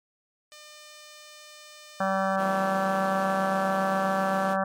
5% pulse tone, 602 Hz, D5, 43 cents sharp, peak -34 dBFS, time 0.52-2.36 s, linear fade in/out 0 ms
harmonic tone, 192.5 Hz, G3, 31 cents flat, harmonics 1 / 3 / 4 / 5 / 6 / 7 / 8 / 9, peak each -30 / -28 / -29 / -37 / -31 / -34 / -35 / -38 dBFS, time 2-4.64 s, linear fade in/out 5 ms
10% pulse chord, F# half-diminished seventh, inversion third, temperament equal, 164.81 / 185 / 220 / 261.6 Hz, E3 / F#3 / A3 / C4, 0 / 0 / 0 / 0 cents, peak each -33 / -31 / -32 / -35 dBFS, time 2.36-4.57 s, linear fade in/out 50 ms
effects MP3 64 kbps

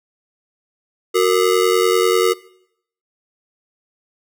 square ring-modulated tone, 415.3 Hz, G#4, in tune, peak -10 dBFS, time 1.14-2.34 s, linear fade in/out 20 ms, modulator 45.1 Hz, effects noise-tail reverb RT60 0.7 s tail -20 dB re dry

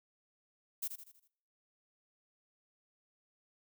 violet noise with echo, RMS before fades -37 dBFS, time 0.82-0.88 s, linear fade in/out 10 ms, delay 80 ms, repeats 5, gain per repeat -7 dB, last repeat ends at 1.28 s, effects noise-tail reverb RT60 0.7 s tail -24 dB re dry

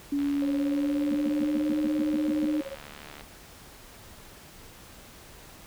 sine tone with pitch glide, 284.3 to 303 Hz, C#4 to D#4, +44 to -46 cents, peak -24 dBFS, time 0.12-2.61 s, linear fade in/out 5 ms, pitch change +110 cents, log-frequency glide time 0.54-1.77 s
click train, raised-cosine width 0.3 ms, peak -27 dBFS, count 222, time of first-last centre 0.19-3.209 s, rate 73.2 Hz
sine tone with tremolo, 546 Hz, C#5, 26 cents flat, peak -33 dBFS, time 0.42-2.76 s, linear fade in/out 0 ms, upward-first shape sine, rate 17 Hz, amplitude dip 90%
sine tone bursts, 233.1 Hz, A#3, in tune, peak -29 dBFS, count 10, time 1.11-2.46 s, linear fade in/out 5 ms, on 36 ms, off 110 ms
effects pink hiss -49 dBFS RMS until 5.66 s

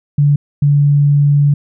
sine tone pair in turn, 144.6 / 144.05 Hz, D3 / D3, -27 / -33 cents, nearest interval unison, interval 6 cents, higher first, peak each -7 dBFS, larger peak neither, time 0.18-0.36 / 0.62-1.54 s, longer second, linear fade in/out 5 ms, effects none

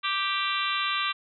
harmonic tone, 392 Hz, G4, in tune, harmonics 3 / 4 / 5 / 6 / 7 / 8 / 9 / 10, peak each -29 / -35 / -37 / -34 / -33 / -36 / -34 / -35 dBFS, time 0.03-1.13 s, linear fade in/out 20 ms, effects none

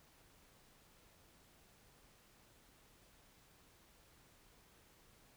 silence, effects pink hiss -67 dBFS RMS until 5.36 s

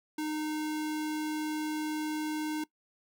square tone, 307 Hz, D#4, 23 cents flat, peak -32 dBFS, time 0.18-2.64 s, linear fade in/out 5 ms, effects noise-tail reverb RT60 0.1 s tail -20 dB re dry

